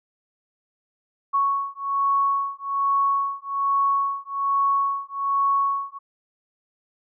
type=beating tone pair; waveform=sine; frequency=1108.7 / 1109.9 Hz; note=C#6 / C#6; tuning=0 / +2 cents; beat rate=1.2 Hz; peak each=-23 dBFS; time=1.33-5.99 s; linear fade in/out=20 ms; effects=none